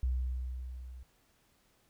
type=tone with level ramp; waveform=sine; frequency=63 Hz; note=B1; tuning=35 cents sharp; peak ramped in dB=-27 to -45 dBFS; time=0.03-1.03 s; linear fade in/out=0 ms; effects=pink hiss -70 dBFS RMS until 1.89 s